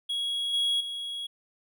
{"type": "tone with level steps", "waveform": "triangle", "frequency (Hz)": 3322, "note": "G#7", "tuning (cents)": 0, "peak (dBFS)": [-26, -22, -31], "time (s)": [0.09, 1.27], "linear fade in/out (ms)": 10, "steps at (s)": [0.53, 0.8], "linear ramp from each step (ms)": 10, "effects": []}